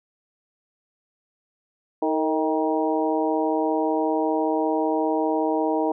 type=harmonic tone with a mistuned harmonic; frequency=157.9 Hz; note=D#3; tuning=26 cents sharp; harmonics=2 / 3 / 4 / 5 / 6; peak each=-24 / -26 / -27 / -28 / -29 dBFS; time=2.02-5.92 s; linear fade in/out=5 ms; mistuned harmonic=3; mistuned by=-55 cents; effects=none